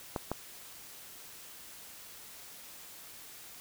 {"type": "clicks", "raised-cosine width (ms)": 1, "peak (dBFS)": -18, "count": 2, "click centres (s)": [0.162, 0.316], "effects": ["white hiss -50 dBFS RMS until 3.6 s"]}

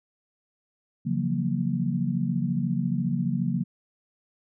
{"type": "chord", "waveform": "sine", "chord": "Gb major seventh", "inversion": "second", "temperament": "equal with one note detuned", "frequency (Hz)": [138.59, 170.63, 185, 233.1], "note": ["Db3", "F3", "Gb3", "Bb3"], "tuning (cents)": [0, -40, 0, 0], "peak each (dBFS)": -29, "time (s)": [1.05, 3.64], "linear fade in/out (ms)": 20, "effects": []}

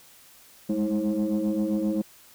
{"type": "tone cluster", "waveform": "sine", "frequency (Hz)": [204.1, 211.7, 320.8, 536], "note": ["G#3", "G#3", "E4", "C5"], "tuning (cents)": [-30, 33, -47, 42], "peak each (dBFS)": [-27, -27, -26, -32], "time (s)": [0.69, 2.02], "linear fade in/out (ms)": 10, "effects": ["tanh soft clip ceiling -17 dBFS", "white hiss -53 dBFS RMS until 2.34 s"]}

